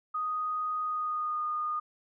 sine tone with pitch glide, 1244.5 to 1225.2 Hz, D#6 to D#6, 0 to -27 cents, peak -29 dBFS, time 0.14-1.8 s, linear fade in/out 10 ms, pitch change -27 cents, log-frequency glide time 0.83-1.43 s, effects none

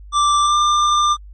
square tone with pitch glide, 1174.7 to 1193.9 Hz, D6 to D6, 0 to +28 cents, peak -13 dBFS, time 0.12-1.17 s, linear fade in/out 50 ms, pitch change +28 cents, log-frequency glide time 0.41-0.57 s, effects added 50 Hz sine -35 dBFS peak until 1.33 s + MP3 32 kbps

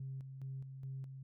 sine tone with tremolo, 133.7 Hz, C3, 38 cents sharp, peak -40 dBFS, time 0-1.23 s, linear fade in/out 5 ms, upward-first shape square, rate 2.4 Hz, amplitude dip 50%, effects tanh soft clip ceiling -36 dBFS

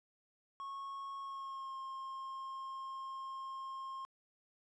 triangle tone with pitch glide, 1097 to 1067.6 Hz, C#6 to C6, -18 to +35 cents, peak -40 dBFS, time 0.6-4.05 s, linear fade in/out 0 ms, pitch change -47 cents, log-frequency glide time 1.2-1.78 s, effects resampled to 22050 Hz

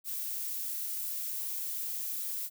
violet noise, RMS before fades -36 dBFS, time 0.04-2.5 s, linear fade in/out 50 ms, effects none

